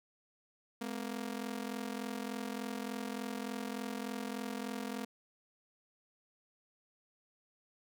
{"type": "ring-modulated tone", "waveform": "sawtooth", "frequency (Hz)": 233.4, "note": "A#3", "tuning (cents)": 2, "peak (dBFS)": -31, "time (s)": [0.81, 5.05], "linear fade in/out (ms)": 2, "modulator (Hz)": 21.7, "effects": []}